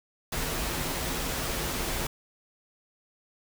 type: noise with comb filter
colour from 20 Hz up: pink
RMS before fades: -31 dBFS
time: 0.32-2.07 s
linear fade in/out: 5 ms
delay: 10 ms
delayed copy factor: -0.5
effects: none